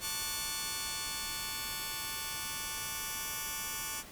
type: chord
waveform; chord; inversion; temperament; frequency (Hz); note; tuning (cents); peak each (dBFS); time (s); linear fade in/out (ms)
5% pulse; D major seventh; second; just; 881 / 1101.2 / 1174.7 / 1468.3; A5 / C#6 / D6 / F#6; +2 / -12 / 0 / -14; -30; 0-4.04; 50
effects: pink hiss -50 dBFS RMS until 4.11 s